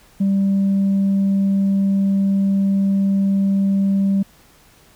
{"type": "tone", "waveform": "sine", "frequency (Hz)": 196, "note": "G3", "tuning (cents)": 0, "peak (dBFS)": -12, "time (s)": [0.2, 4.23], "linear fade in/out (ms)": 10, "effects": ["tanh soft clip ceiling -12 dBFS", "pink hiss -51 dBFS RMS until 4.95 s"]}